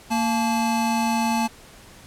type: tone pair together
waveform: square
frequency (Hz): 230 / 867.6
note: A#3 / A5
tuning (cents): -23 / -25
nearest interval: octave + major seventh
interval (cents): 2298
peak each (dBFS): -23 / -24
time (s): 0.1-1.48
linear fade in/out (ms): 20
effects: pink hiss -47 dBFS RMS until 2.06 s + low-pass 12000 Hz 12 dB/octave